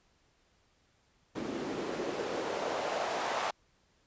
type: noise with band-pass filter sweep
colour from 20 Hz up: white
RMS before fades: -35 dBFS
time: 1.35-3.51 s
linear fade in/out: 10 ms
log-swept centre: 260 to 840 Hz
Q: 1.9
effects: pink hiss -70 dBFS RMS until 4.06 s + resampled to 16000 Hz